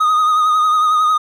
triangle tone with vibrato, 1244.5 Hz, D#6, in tune, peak -9 dBFS, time 0-1.18 s, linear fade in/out 10 ms, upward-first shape sine, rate 11 Hz, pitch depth 36 cents each way, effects none

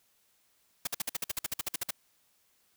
white noise bursts, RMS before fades -32 dBFS, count 15, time 0.85-1.908 s, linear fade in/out 5 ms, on 22 ms, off 52 ms, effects white hiss -70 dBFS RMS until 2.76 s

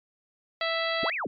harmonic tone, 659.3 Hz, E5, in tune, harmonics 1 / 2 / 3 / 4 / 5 / 6 / 7, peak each -30 / -33 / -31 / -37 / -35 / -36 / -39 dBFS, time 0.61-1.1 s, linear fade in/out 2 ms
sine linear two-way sweep, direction up then down, 128.1 to 2700 to 128.1 Hz, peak -28 dBFS, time 1.03-1.27 s, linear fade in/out 2 ms, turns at 1.14 s
effects MP3 96 kbps

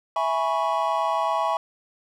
triangle chord, C# minor seventh, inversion first, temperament equal with one note detuned, 659.3 / 830.6 / 980.9 / 1108.7 Hz, E5 / G#5 / B5 / C#6, 0 / 0 / -12 / 0 cents, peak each -25 dBFS, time 0.16-1.57 s, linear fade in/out 2 ms, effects none

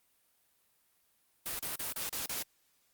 white noise bursts, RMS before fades -37 dBFS, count 6, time 1.46-2.425 s, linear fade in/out 0 ms, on 130 ms, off 37 ms, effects white hiss -72 dBFS RMS until 2.93 s + Opus 32 kbps

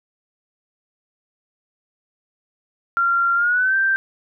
sine tone with pitch glide, 1381 to 1568.1 Hz, F6 to G6, -20 to 0 cents, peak -15 dBFS, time 2.97-3.96 s, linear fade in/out 0 ms, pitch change +220 cents, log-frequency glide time 3.35-3.76 s, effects none

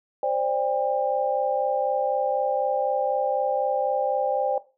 sine chord, C suspended second, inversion none, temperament equal with one note detuned, 523.3 / 587.3 / 800.5 Hz, C5 / D5 / G5, 0 / 0 / +36 cents, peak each -26 dBFS, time 0.23-4.58 s, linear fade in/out 2 ms, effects noise-tail reverb RT60 0.3 s tail -17 dB re dry

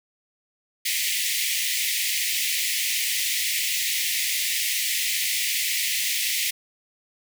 pink high-pass noise, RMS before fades -25 dBFS, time 0.85-6.51 s, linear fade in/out 10 ms, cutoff 1900 Hz, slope 96 dB/octave, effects none

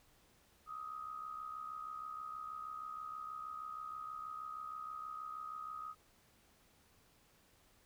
sine tone with amplitude modulation, 1256 Hz, D#6, 16 cents sharp, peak -40 dBFS, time 0.66-5.95 s, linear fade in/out 50 ms, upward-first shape sine, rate 66.3 Hz, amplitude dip 65%, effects pink hiss -69 dBFS RMS until 7.85 s

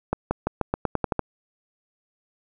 accelerating click train, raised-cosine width 1 ms, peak -8 dBFS, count 10, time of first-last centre 0.13-1.193 s, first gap 180 ms, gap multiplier 0.89, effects none

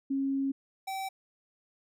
sine / square tone pair in turn, 272.5 / 770.7 Hz, C#4 / G5, -29 / -30 cents, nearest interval octave + tritone, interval 1799 cents, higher second, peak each -27 / -34 dBFS, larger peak first, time 0.1-0.52 / 0.87-1.09 s, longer first, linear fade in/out 10 ms, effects none

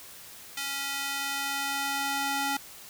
square tone with high-pass filter sweep, 278.1 Hz, C#4, 6 cents sharp, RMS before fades -31 dBFS, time 0.57-2.57 s, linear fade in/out 5 ms, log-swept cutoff 2000 to 680 Hz, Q 0.77, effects white hiss -47 dBFS RMS until 2.89 s

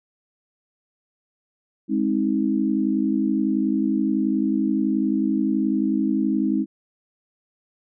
sine tone cluster, 206.8 / 265.4 / 316.9 Hz, G#3 / C4 / D#4, -7 / +25 / +32 cents, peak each -23 dBFS, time 1.88-6.66 s, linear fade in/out 50 ms, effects none

